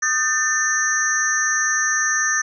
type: tone cluster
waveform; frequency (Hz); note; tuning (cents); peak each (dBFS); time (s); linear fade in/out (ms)
sine; 1234 / 1544 / 1789 / 5780 / 6200; D#6 / G6 / A6 / F#8 / G8; -15 / -27 / +28 / -41 / -20; -26 / -28 / -20 / -26 / -23; 0.02-2.42; 10
effects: none